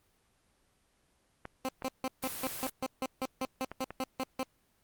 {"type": "clicks", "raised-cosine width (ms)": 0.5, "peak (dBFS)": -25, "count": 6, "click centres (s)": [1.454, 1.822, 2.468, 2.668, 3.716, 3.906]}
{"type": "tone bursts", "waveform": "15% pulse", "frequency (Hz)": 261.6, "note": "C4", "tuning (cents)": 0, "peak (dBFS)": -25, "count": 15, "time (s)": [1.65, 4.43], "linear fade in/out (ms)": 0, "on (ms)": 36, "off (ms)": 160}
{"type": "noise", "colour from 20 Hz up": "white", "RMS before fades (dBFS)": -40, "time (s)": [2.22, 2.7], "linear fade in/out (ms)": 10}
{"effects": ["pink hiss -71 dBFS RMS until 4.83 s", "Opus 24 kbps"]}